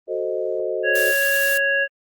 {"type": "chord", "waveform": "sine", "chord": "F# diminished seventh", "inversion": "none", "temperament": "equal", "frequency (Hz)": [370, 440, 523.3, 622.3], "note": ["F#4", "A4", "C5", "Eb5"], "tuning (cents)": [0, 0, 0, 0], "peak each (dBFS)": -27, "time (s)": [0.07, 1.14], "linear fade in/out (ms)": 50}
{"type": "harmonic tone", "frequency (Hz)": 554.4, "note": "C#5", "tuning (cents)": 0, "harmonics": [1, 3, 5], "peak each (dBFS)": [-24, -18, -27], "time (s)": [0.83, 1.88], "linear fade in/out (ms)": 50}
{"type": "noise", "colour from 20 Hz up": "blue", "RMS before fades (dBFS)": -27, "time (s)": [0.95, 1.58], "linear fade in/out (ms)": 5}
{"effects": ["Opus 24 kbps"]}